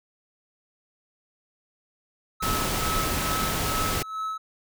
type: tone with tremolo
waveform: triangle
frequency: 1296 Hz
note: E6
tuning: 30 cents flat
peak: -25 dBFS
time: 2.4-4.38 s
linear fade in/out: 10 ms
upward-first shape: sine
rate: 2.3 Hz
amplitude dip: 70%
type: noise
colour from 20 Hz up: pink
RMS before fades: -27 dBFS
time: 2.42-4.03 s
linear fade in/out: 10 ms
effects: none

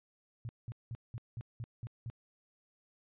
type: tone bursts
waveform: sine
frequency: 116.2 Hz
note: A#2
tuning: 5 cents flat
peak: -38 dBFS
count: 8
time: 0.45-2.1 s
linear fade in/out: 0 ms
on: 40 ms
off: 190 ms
effects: resampled to 8000 Hz

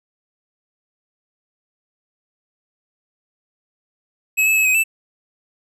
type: tone with pitch steps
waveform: square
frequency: 2571 / 2605 / 2581 / 2520 / 2645 Hz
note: E7 / E7 / E7 / D#7 / E7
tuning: -44 / -21 / -37 / +21 / +5 cents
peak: -14 dBFS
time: 4.37-4.84 s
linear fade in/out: 20 ms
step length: 94 ms
effects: none

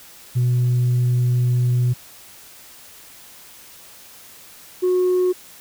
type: tone pair in turn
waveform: sine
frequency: 123.4 / 364.5 Hz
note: B2 / F#4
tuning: -1 / -26 cents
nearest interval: octave + perfect fifth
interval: 1875 cents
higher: second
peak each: -13 dBFS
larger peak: neither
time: 0.35-1.94 / 4.82-5.33 s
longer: first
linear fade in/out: 20 ms
effects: tanh soft clip ceiling -13 dBFS + white hiss -44 dBFS RMS until 5.6 s

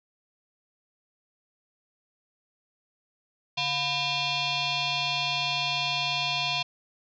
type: tone with frequency modulation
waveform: sine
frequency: 143.7 Hz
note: D3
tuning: 37 cents flat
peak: -25 dBFS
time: 3.57-6.63 s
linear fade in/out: 10 ms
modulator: 854 Hz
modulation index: 5
effects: none

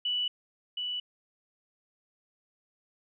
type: tone pair in turn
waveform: sine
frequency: 2960 / 2960 Hz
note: F#7 / F#7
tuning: 0 / 0 cents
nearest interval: unison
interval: 0 cents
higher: neither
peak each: -27 / -31 dBFS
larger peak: first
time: 0.05-0.28 / 0.77-1 s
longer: neither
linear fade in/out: 5 ms
effects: none

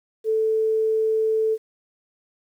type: tone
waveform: sine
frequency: 440 Hz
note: A4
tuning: in tune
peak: -18 dBFS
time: 0.24-1.58 s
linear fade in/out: 50 ms
effects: 9-bit

